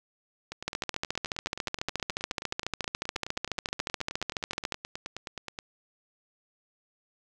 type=two click trains; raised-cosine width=0.2 ms; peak=-12 / -19 dBFS; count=58 / 49; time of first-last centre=0.68-4.723 / 0.52-5.589 s; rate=14.1 / 9.47 Hz; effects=none